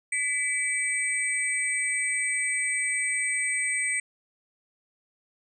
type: tone cluster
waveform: sine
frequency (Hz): 1995 / 2299 / 8250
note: B6 / D7 / C9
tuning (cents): +17 / -37 / -25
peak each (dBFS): -29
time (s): 0.12-4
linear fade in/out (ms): 5
effects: none